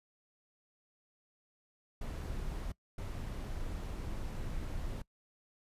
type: noise bursts at uneven times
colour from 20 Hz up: brown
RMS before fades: -39 dBFS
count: 2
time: 2.01-2.72 / 2.98-5.02 s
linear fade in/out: 5 ms
effects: noise-tail reverb RT60 0.1 s tail -22 dB re dry + resampled to 32000 Hz